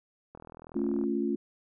click train, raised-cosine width 1 ms, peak -32 dBFS, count 29, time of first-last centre 0.35-1.038 s, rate 40.7 Hz
sine chord, A augmented, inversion none, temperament equal, 220 / 277.2 / 349.2 Hz, A3 / C#4 / E#4, 0 / 0 / 0 cents, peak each -31 dBFS, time 0.75-1.36 s, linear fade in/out 10 ms
effects none

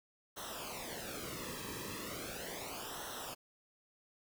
pink noise with flanger, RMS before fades -44 dBFS, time 0.36-3.35 s, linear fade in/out 20 ms, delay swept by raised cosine 0.42 to 1.4 ms, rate 0.37 Hz, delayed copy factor -0.8, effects none

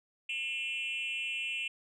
sine tone with frequency modulation, 2688 Hz, E7, 33 cents sharp, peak -31 dBFS, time 0.29-1.68 s, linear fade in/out 5 ms, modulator 272 Hz, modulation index 0.98, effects tanh soft clip ceiling -31 dBFS

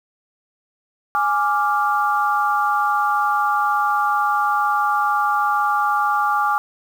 sine chord, D diminished, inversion second, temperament equal, 830.6 / 1174.7 / 1396.9 Hz, Ab5 / D6 / F6, 0 / 0 / 0 cents, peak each -20 / -19 / -23 dBFS, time 1.15-6.58 s, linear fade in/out 0 ms, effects 7-bit

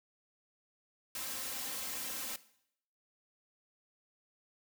white noise with comb filter, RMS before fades -40 dBFS, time 1.15-2.36 s, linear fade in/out 2 ms, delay 3.8 ms, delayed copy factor +1, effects noise-tail reverb RT60 0.7 s tail -17 dB re dry + high-pass 60 Hz 12 dB/octave

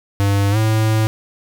square tone with pitch glide, 100 to 109.68 Hz, G2 to A2, +35 to -5 cents, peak -14 dBFS, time 0.2-1.07 s, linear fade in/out 0 ms, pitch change +160 cents, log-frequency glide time 0.51-0.57 s, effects 8-bit

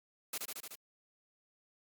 white noise with echo, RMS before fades -38 dBFS, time 0.33-0.38 s, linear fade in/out 5 ms, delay 75 ms, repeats 5, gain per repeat -2 dB, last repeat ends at 0.755 s, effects high-pass 200 Hz 12 dB/octave + Opus 48 kbps

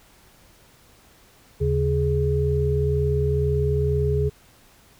sine tone cluster, 77.3 / 139.4 / 417.9 Hz, D#2 / C#3 / G#4, -11 / +10 / +11 cents, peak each -23 dBFS, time 1.6-4.3 s, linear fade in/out 20 ms, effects pink hiss -54 dBFS RMS until 4.99 s

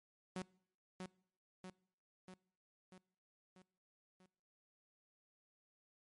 sawtooth tone with echo, 185 Hz, F#3, in tune, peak -37 dBFS, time 0.36-0.42 s, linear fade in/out 2 ms, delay 640 ms, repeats 6, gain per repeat -4 dB, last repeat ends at 4.26 s, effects noise-tail reverb RT60 0.7 s tail -24 dB re dry + MP3 48 kbps

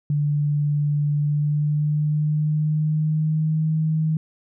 sine tone with pitch glide, 146.83 to 157.37 Hz, D3 to D#3, 0 to +20 cents, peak -18 dBFS, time 0.1-4.17 s, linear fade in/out 2 ms, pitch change +120 cents, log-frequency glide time 1.15-3.68 s, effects none

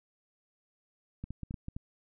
clicks, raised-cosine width 5 ms, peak -26 dBFS, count 7, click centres 1.24 / 1.306 / 1.433 / 1.509 / 1.542 / 1.684 / 1.765 s, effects none

